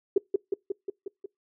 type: tone with echo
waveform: sine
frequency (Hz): 392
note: G4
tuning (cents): 0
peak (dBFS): -16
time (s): 0.16-0.18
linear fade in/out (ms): 5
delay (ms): 180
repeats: 6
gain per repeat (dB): -3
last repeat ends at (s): 1.26
effects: noise-tail reverb RT60 0.2 s tail -26 dB re dry